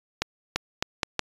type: accelerating click train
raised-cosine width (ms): 0.2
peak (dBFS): -6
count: 5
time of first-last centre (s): 0.22-1.193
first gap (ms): 340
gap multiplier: 0.78
effects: resampled to 24000 Hz